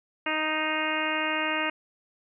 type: harmonic tone with a mistuned harmonic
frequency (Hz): 311.1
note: D#4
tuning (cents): 0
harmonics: 1 / 2 / 3 / 4 / 5 / 6 / 7 / 8 / 9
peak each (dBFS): -34 / -34 / -34 / -34 / -34 / -34 / -34 / -34 / -34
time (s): 0.26-1.7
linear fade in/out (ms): 5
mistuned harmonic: 7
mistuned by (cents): -17
effects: none